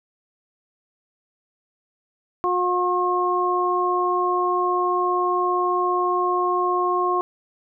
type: harmonic tone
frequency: 359.5 Hz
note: F#4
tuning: 50 cents flat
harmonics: 1 / 2 / 3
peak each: -23 / -26 / -21 dBFS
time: 2.44-7.21 s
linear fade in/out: 0 ms
effects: none